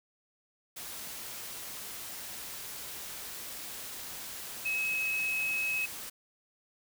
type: tone in noise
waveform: sine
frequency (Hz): 2566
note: E7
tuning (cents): -47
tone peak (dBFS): -29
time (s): 4.65-5.86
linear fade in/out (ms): 10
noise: white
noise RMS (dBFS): -42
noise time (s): 0.76-6.1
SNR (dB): +10
effects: none